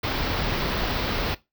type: band-stop noise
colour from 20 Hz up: pink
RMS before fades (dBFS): -26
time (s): 0.03-1.35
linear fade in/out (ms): 10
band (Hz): 5200 to 16000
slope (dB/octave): 48
effects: noise-tail reverb RT60 0.2 s tail -18 dB re dry